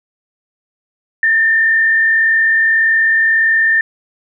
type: tone with frequency modulation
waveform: sine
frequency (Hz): 1800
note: A6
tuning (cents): +39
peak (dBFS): -9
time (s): 1.23-3.81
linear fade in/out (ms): 2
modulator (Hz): 38.3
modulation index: 0.66
effects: none